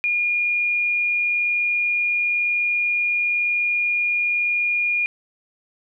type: tone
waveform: sine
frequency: 2427 Hz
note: D#7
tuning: 44 cents flat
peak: -18 dBFS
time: 0.04-5.06 s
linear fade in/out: 0 ms
effects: none